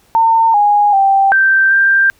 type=tone with pitch steps; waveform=sine; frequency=906 / 825 / 783 / 1564 / 1583 Hz; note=A#5 / G#5 / G5 / G6 / G6; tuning=-50 / -12 / -2 / -4 / +17 cents; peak=-7 dBFS; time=0.15-2.1 s; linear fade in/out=0 ms; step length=390 ms; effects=pink hiss -52 dBFS RMS until 2.19 s